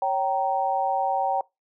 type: chord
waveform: sine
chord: G diminished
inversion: second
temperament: equal with one note detuned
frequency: 554.4 / 774.1 / 932.3 Hz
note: Db5 / G5 / Bb5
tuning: 0 / -22 / 0 cents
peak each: -29 / -23 / -28 dBFS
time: 0.02-1.41 s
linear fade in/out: 2 ms
effects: noise-tail reverb RT60 0.2 s tail -22 dB re dry